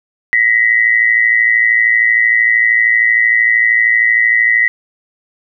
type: tone pair together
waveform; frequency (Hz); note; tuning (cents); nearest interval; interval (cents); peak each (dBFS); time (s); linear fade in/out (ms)
sine; 1900 / 2013; A#6 / B6; +33 / +33; minor second; 100; -11; 0.33-4.68; 0
effects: none